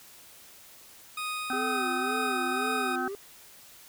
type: tone with tremolo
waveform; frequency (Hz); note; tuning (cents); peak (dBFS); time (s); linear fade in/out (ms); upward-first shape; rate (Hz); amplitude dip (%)
20% pulse; 1244.5; D#6; 0; -26; 1.17-2.96; 5; triangle; 2.1; 30
type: harmonic tone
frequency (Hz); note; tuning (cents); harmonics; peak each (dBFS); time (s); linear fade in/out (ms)
256.5; C4; -34; 1 / 3 / 5 / 6; -34 / -34 / -34 / -34; 1.5-3.08; 2
type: tone with vibrato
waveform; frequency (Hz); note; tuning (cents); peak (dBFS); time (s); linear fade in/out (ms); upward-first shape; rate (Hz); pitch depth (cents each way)
triangle; 392.8; G4; +4; -32; 1.53-3.15; 0; sine; 1.9; 190
effects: white hiss -52 dBFS RMS until 3.88 s